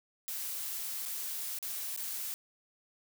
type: noise with dropouts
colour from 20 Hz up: blue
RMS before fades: -38 dBFS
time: 0.28-2.34 s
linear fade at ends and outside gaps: 0 ms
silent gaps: 1.053-1.058 / 1.587-1.627 / 1.963-1.975 s
effects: none